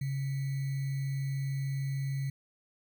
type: tone with sample-and-hold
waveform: sine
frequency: 136.7 Hz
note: C#3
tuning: 24 cents flat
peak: -30 dBFS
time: 0.01-2.3 s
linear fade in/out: 5 ms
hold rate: 2100 Hz
effects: none